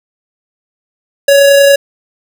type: tone with amplitude modulation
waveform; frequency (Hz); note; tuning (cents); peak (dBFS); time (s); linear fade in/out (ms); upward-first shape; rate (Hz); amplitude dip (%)
square; 560; C#5; +18; -3; 1.28-1.76; 5; sine; 30.8; 25
effects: none